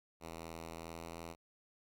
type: tone with pitch glide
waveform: 5% pulse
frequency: 82.3 to 83.35 Hz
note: E2 to E2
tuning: -2 to +20 cents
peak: -34 dBFS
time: 0.2-1.36 s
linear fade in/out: 50 ms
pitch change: +22 cents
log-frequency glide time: 0.7-1.14 s
effects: none